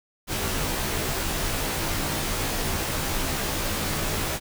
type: noise with comb filter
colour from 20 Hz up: pink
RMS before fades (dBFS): -27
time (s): 0.27-4.4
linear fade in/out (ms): 50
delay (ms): 17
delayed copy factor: -0.95
effects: none